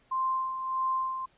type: tone with tremolo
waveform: sine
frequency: 1046.5 Hz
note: C6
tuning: in tune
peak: -25 dBFS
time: 0.11-1.26 s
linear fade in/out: 10 ms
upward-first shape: sine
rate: 1.6 Hz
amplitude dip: 55%
effects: pink hiss -65 dBFS RMS until 1.37 s + resampled to 8000 Hz